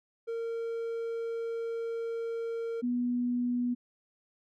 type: tone pair in turn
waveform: triangle / sine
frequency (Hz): 460 / 244.4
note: A#4 / B3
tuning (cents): -23 / -18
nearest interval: major seventh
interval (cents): 1095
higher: first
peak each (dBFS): -30 / -27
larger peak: second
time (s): 0.27-2.82 / 2.82-3.75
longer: first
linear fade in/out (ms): 20
effects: none